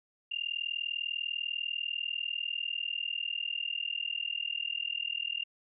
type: tone with amplitude modulation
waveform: sine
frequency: 2801 Hz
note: F7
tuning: 4 cents sharp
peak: -28 dBFS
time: 0.31-5.44 s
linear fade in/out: 10 ms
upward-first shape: sine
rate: 40.1 Hz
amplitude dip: 100%
effects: none